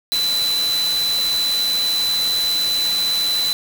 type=tone in noise; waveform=sine; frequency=4004 Hz; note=B7; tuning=23 cents sharp; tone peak=-17 dBFS; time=0.12-3.53 s; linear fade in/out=0 ms; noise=white; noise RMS=-27 dBFS; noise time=0.12-3.53 s; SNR=+7 dB; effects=none